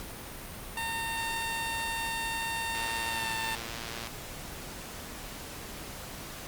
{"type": "tone with pitch glide", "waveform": "15% pulse", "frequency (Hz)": [912, 896.9], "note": ["A#5", "A5"], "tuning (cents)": [-38, 33], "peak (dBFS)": -25, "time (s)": [0.77, 3.55], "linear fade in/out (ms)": 2, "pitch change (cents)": -29, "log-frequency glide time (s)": [3.1, 3.24]}
{"type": "click train", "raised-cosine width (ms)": 0.2, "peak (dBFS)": -21, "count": 153, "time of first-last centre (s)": [2.75, 4.072], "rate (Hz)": 115}
{"effects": ["pink hiss -42 dBFS RMS until 6.47 s", "Opus 48 kbps"]}